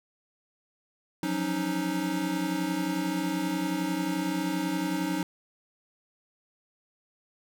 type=tone cluster; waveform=square; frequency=172.3 / 183.1 / 278.4 / 310.1 Hz; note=F3 / F#3 / C#4 / D#4; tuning=-23 / -18 / +8 / -6 cents; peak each=-40 / -34 / -34 / -31 dBFS; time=1.23-5.23 s; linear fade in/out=2 ms; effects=none